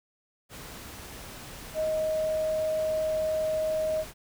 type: tone in noise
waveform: sine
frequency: 627 Hz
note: D#5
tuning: 13 cents sharp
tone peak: -25 dBFS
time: 1.74-4.05 s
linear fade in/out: 50 ms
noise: pink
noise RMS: -43 dBFS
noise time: 0.49-4.14 s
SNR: +15 dB
effects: none